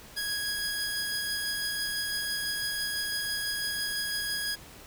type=tone pair together; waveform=sawtooth; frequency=1655 / 4959 Hz; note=G#6 / D#8; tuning=-6 / -7 cents; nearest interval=octave + perfect fifth; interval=1899 cents; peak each=-29 / -30 dBFS; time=0.16-4.56 s; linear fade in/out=20 ms; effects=pink hiss -49 dBFS RMS until 4.86 s